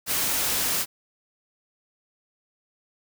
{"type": "noise", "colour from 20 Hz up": "white", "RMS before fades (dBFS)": -25, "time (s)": [0.06, 0.86], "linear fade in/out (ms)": 50, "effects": []}